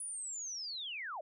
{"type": "linear sweep", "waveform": "sine", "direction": "down", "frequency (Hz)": [9956, 554.4], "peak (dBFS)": -39, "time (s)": [0, 1.21], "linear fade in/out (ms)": 5, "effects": []}